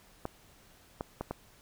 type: clicks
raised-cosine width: 1 ms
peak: -20 dBFS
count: 4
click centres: 0.254 / 1.009 / 1.21 / 1.31 s
effects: pink hiss -60 dBFS RMS until 1.61 s